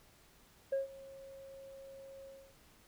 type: tone with ADSR envelope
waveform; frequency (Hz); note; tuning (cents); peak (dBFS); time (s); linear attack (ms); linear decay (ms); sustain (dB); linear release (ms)
sine; 543; C#5; -36; -27; 0.72-2.56; 9; 140; -22; 280
effects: tanh soft clip ceiling -29 dBFS + pink hiss -64 dBFS RMS until 2.87 s